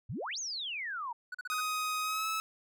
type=exponential two-way sweep; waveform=sine; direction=up then down; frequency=89.8 to 6800 to 898 Hz; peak=-35 dBFS; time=0.09-1.13 s; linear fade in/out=10 ms; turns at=0.39 s
type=tone bursts; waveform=triangle; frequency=1480 Hz; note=F#6; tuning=in tune; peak=-35 dBFS; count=5; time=1.32-1.606 s; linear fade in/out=5 ms; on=26 ms; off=39 ms
type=tone with pitch glide; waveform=sawtooth; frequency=1254 to 1300.5 Hz; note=D#6 to E6; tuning=+13 to -24 cents; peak=-28 dBFS; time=1.5-2.4 s; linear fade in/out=0 ms; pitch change=+63 cents; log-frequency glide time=2.02-2.28 s
effects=none